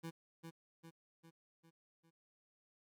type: tone with echo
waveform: 25% pulse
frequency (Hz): 164.81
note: E3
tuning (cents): 0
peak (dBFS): -39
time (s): 0.03-0.11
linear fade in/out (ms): 20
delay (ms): 400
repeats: 5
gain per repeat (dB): -5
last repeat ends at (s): 2.11
effects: MP3 96 kbps